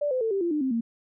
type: tone with pitch steps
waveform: sine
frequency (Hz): 584 / 511.3 / 447.7 / 392 / 343.3 / 300.6 / 263.2 / 230.4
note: D5 / C5 / A4 / G4 / F4 / D4 / C4 / A#3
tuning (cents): -10 / -40 / +30 / 0 / -30 / +40 / +10 / -20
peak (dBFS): -23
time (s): 0.01-0.81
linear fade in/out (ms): 10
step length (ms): 100
effects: none